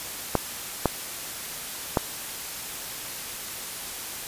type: clicks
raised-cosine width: 1 ms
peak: -5 dBFS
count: 3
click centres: 0.353 / 0.857 / 1.972 s
effects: white hiss -35 dBFS RMS until 4.27 s + resampled to 32000 Hz